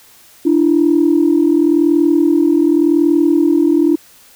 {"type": "tone pair together", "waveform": "sine", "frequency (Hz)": [295.6, 336.5], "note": ["D4", "E4"], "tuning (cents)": [11, 36], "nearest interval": "major second", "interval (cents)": 225, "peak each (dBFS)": [-11, -11], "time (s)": [0.45, 3.96], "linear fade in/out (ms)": 10, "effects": ["tanh soft clip ceiling -2 dBFS", "white hiss -45 dBFS RMS until 4.35 s"]}